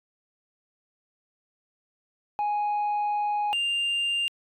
sine tone pair in turn, 831 / 2795 Hz, G#5 / F7, +1 / +1 cents, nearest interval octave + major sixth, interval 2100 cents, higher second, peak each -21 dBFS, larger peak neither, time 2.39-3.53 / 3.53-4.28 s, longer first, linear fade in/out 0 ms, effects tanh soft clip ceiling -23 dBFS

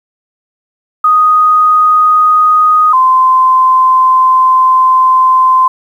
sine tone pair in turn, 1244.5 / 1034.5 Hz, D#6 / C6, 0 / -20 cents, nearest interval minor third, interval 320 cents, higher first, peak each -4 dBFS, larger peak neither, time 1.04-2.93 / 2.93-5.68 s, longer second, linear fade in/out 5 ms, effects 7-bit

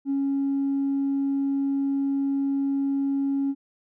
triangle tone with tanh clipping, 276.2 Hz, C#4, 6 cents flat, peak -22 dBFS, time 0.05-3.55 s, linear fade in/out 50 ms, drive 5 dB, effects none

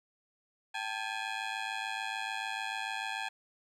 15% pulse ring-modulated tone, 830.6 Hz, G#5, in tune, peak -25 dBFS, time 0.74-3.29 s, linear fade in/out 10 ms, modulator 53.4 Hz, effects low-pass 6000 Hz 12 dB/octave + 11-bit

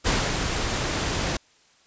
pink noise with ADSR envelope, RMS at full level -21 dBFS, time 0.04-1.37 s, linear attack 32 ms, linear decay 230 ms, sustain -5 dB, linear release 4 ms, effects white hiss -59 dBFS RMS until 1.86 s + resampled to 16000 Hz

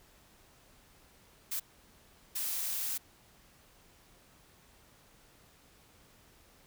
blue noise bursts at uneven times, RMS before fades -35 dBFS, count 2, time 1.51-1.6 / 2.35-2.98 s, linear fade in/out 10 ms, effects pink hiss -62 dBFS RMS until 6.66 s

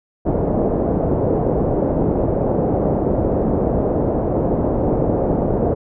white low-pass noise, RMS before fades -18 dBFS, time 0.25-5.75 s, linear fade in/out 20 ms, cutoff 590 Hz, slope 24 dB/octave, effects none

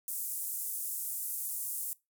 white band-pass noise, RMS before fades -37 dBFS, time 0.08-1.93 s, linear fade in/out 0 ms, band 8500 to 16000 Hz, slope 24 dB/octave, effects noise-tail reverb RT60 0.2 s tail -20 dB re dry

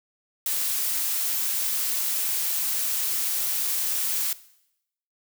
blue noise, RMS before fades -26 dBFS, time 0.46-4.33 s, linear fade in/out 2 ms, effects noise-tail reverb RT60 0.8 s tail -18 dB re dry

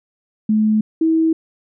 sine tone pair in turn, 215.5 / 322.9 Hz, A3 / E4, -36 / -36 cents, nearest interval perfect fifth, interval 700 cents, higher second, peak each -12 dBFS, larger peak neither, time 0.49-0.81 / 1.01-1.33 s, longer neither, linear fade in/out 5 ms, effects none

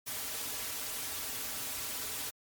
white noise with comb filter, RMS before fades -38 dBFS, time 0.06-2.31 s, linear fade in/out 20 ms, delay 5.6 ms, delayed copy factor -0.8, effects MP3 96 kbps

